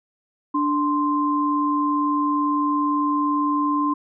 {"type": "tone pair together", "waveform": "sine", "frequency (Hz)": [293.7, 1044.6], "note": ["D4", "C6"], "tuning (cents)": [0, -3], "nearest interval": "octave + minor seventh", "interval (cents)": 2197, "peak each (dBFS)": -21, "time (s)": [0.54, 3.94], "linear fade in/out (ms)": 10, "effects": []}